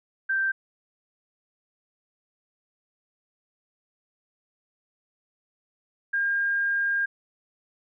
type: tone pair in turn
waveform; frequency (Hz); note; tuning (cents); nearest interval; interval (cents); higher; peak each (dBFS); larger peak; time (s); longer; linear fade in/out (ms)
sine; 1568 / 1610.2; G6 / G6; 0 / +46; unison; 46; second; -22; neither; 0.29-0.52 / 6.13-7.06; second; 10
effects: none